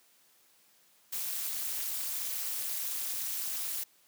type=noise with amplitude modulation; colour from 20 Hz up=blue; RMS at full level=-31 dBFS; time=1.12-3.84 s; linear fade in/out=10 ms; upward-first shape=sine; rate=266 Hz; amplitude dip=100%; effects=white hiss -65 dBFS RMS until 4.07 s + high-pass 150 Hz 12 dB/octave